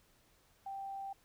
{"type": "tone", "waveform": "sine", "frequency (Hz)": 784, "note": "G5", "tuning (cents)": 0, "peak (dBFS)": -40, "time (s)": [0.66, 1.13], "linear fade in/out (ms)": 5, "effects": ["pink hiss -69 dBFS RMS until 1.24 s"]}